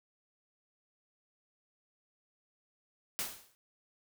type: noise with exponential decay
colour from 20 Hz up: white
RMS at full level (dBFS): -33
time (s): 3.19-3.55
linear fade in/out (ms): 0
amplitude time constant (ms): 77
effects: none